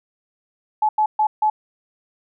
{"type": "tone bursts at uneven times", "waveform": "sine", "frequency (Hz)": 857, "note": "A5", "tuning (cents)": -46, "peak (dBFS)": -14, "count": 4, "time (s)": [[0.82, 0.89], [0.98, 1.06], [1.19, 1.27], [1.42, 1.5]], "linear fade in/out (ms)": 5, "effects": []}